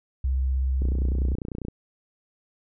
sine tone with vibrato, 65.5 Hz, C2, 2 cents sharp, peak -21 dBFS, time 0.24-1.35 s, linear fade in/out 5 ms, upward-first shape sine, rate 16 Hz, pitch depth 19 cents each way
click train, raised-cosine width 3 ms, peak -19 dBFS, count 27, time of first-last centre 0.82-1.684 s, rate 30.1 Hz
effects none

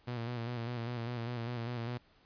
sawtooth tone with vibrato, 119 Hz, A#2, 36 cents sharp, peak -32 dBFS, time 0.07-1.98 s, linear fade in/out 10 ms, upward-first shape square, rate 5 Hz, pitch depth 47 cents each way, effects pink hiss -66 dBFS RMS until 2.25 s + resampled to 11025 Hz

